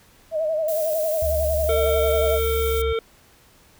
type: tone with vibrato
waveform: sine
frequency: 630 Hz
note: D#5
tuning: 21 cents sharp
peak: -20 dBFS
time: 0.31-2.4 s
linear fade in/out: 50 ms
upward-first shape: sine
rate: 11 Hz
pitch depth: 67 cents each way
type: noise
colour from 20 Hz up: violet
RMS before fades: -32 dBFS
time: 0.68-2.82 s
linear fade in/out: 5 ms
type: tone with pitch glide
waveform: sine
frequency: 71.3 to 69.47 Hz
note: C#2 to C#2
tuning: +49 to +4 cents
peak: -24 dBFS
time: 1.22-2.93 s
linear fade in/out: 5 ms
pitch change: -45 cents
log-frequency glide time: 1.33-2.82 s
type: harmonic tone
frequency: 452.5 Hz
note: A4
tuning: 48 cents sharp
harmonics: 1 / 3 / 5 / 7 / 8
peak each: -21 / -31 / -35 / -38 / -39 dBFS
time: 1.69-2.99 s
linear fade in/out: 2 ms
effects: pink hiss -54 dBFS RMS until 3.79 s